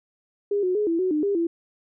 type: tone with pitch steps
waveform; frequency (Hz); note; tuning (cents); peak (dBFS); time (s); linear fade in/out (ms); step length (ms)
sine; 406.7 / 365.8 / 419.7 / 332.9 / 371.2 / 303.1 / 402.1 / 336.2; G#4 / F#4 / G#4 / E4 / F#4 / D#4 / G4 / E4; -36 / -20 / +18 / +17 / +6 / -45 / +44 / +34; -20; 0.51-1.47; 5; 120
effects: none